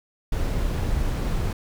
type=noise; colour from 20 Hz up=brown; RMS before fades=-24 dBFS; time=0.32-1.53 s; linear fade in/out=5 ms; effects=none